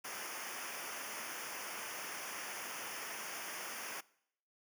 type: noise with comb filter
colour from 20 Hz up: pink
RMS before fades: -44 dBFS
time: 0.04-4.01 s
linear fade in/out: 10 ms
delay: 0.25 ms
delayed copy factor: -0.85
effects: noise-tail reverb RT60 0.7 s tail -22 dB re dry + high-pass 200 Hz 12 dB/octave